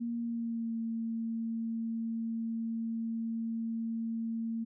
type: tone with pitch glide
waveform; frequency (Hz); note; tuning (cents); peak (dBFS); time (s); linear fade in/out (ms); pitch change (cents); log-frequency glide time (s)
sine; 234.5 to 227.3; A#3 to A#3; +11 to -43; -32; 0-4.65; 20; -54; 0.18-0.77
effects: none